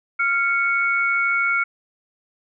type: tone pair together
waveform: sine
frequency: 1389.1 / 2217 Hz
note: F6 / C#7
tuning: -10 / 0 cents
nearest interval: minor sixth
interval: 810 cents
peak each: -20 dBFS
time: 0.19-1.64 s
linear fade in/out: 10 ms
effects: none